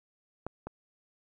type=clicks; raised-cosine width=1 ms; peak=-21 / -24 dBFS; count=2; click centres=0.466 / 0.67 s; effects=none